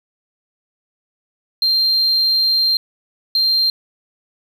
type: tone bursts at uneven times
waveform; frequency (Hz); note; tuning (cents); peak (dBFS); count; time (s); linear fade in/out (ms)
sine; 4174; C8; -5; -11; 2; 1.62-2.77 / 3.35-3.7; 2
effects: tanh soft clip ceiling -10 dBFS + 7-bit